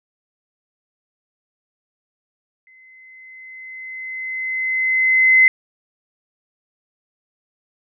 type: tone with exponential growth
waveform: sine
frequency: 2050 Hz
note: C7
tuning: 36 cents flat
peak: -7 dBFS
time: 2.67-5.48 s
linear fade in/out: 1 ms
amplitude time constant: 610 ms
effects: none